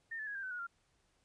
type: tone with pitch steps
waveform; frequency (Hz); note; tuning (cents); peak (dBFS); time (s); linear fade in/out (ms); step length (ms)
sine; 1818 / 1737.9 / 1661.3 / 1588.2 / 1518.2 / 1451.3 / 1387.4; A#6 / A6 / G#6 / G6 / F#6 / F#6 / F6; -44 / -22 / 0 / +22 / +44 / -34 / -12; -39; 0.11-0.67; 10; 80
effects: pink hiss -75 dBFS RMS until 1.24 s + resampled to 22050 Hz